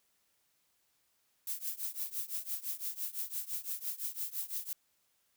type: noise with tremolo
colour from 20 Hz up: violet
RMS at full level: -35 dBFS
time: 1.47-4.73 s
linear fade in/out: 2 ms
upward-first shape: triangle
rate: 5.9 Hz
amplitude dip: 95%
effects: white hiss -75 dBFS RMS until 5.36 s